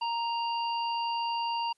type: harmonic tone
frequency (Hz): 932.3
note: A#5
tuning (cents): 0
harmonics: 1 / 3 / 5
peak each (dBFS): -29 / -37 / -41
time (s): 0.01-1.73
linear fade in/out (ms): 10
effects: white hiss -74 dBFS RMS until 1.77 s + resampled to 24000 Hz